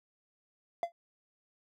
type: tone with exponential decay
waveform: triangle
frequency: 685 Hz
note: F5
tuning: 34 cents flat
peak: -23 dBFS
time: 0.83-0.92 s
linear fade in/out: 1 ms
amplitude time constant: 18 ms
effects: none